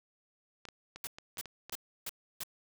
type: clicks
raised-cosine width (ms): 0.2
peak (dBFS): -28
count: 8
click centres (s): 0.653 / 0.687 / 0.96 / 1.185 / 1.372 / 1.457 / 1.696 / 1.726
type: noise bursts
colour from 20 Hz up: white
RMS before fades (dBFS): -39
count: 5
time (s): 1.04-2.435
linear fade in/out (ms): 2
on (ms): 31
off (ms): 310
effects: none